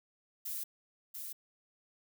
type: noise with echo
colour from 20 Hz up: violet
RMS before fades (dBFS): -39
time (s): 0.45-0.64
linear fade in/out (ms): 10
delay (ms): 690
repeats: 1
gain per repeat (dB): -4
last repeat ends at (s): 1.33
effects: none